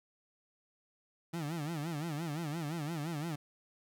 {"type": "tone with vibrato", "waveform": "30% pulse", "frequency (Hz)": 157.2, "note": "D#3", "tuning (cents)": 18, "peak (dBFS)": -33, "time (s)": [1.33, 3.36], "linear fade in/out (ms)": 10, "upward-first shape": "sine", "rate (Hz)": 5.8, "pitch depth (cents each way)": 160, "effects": []}